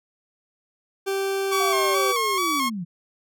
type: tone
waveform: 40% pulse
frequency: 390 Hz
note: G4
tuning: 9 cents flat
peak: -22 dBFS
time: 1.06-2.13 s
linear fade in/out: 20 ms
type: tone with vibrato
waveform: sawtooth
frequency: 1108.7 Hz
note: C#6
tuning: in tune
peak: -18 dBFS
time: 1.51-2.7 s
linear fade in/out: 20 ms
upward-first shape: square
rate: 2.3 Hz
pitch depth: 46 cents each way
type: linear sweep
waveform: sine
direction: down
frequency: 733 to 160.6 Hz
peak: -27 dBFS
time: 1.59-2.85 s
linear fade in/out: 20 ms
effects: none